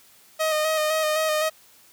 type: tone with vibrato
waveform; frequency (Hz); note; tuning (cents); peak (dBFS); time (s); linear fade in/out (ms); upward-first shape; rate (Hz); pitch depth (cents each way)
sawtooth; 622.3; D#5; 0; -17; 0.39-1.5; 20; square; 3.9; 24
effects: white hiss -54 dBFS RMS until 1.92 s + high-pass 60 Hz 12 dB/octave